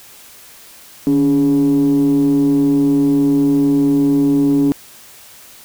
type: tone with frequency modulation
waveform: sine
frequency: 282.8 Hz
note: C#4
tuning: 35 cents sharp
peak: -9 dBFS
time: 1.07-4.72 s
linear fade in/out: 0 ms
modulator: 132 Hz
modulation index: 0.47
effects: tanh soft clip ceiling -7 dBFS + white hiss -41 dBFS RMS until 5.64 s